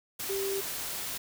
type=tone in noise; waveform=sine; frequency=392 Hz; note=G4; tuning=in tune; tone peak=-30 dBFS; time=0.29-0.61 s; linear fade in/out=10 ms; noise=white; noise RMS=-36 dBFS; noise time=0.19-1.18 s; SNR=+3 dB; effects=none